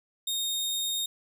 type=tone; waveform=sawtooth; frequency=3699 Hz; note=A#7; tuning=14 cents flat; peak=-25 dBFS; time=0.27-1.06 s; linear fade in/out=5 ms; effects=none